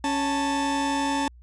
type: tone pair together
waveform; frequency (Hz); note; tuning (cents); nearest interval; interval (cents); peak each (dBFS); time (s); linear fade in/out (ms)
40% pulse; 277.5 / 883.8; C#4 / A5; +2 / +7; octave + minor sixth; 2005; -25; 0.04-1.28; 2
effects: added 60 Hz sine -46 dBFS peak until 1.42 s + resampled to 22050 Hz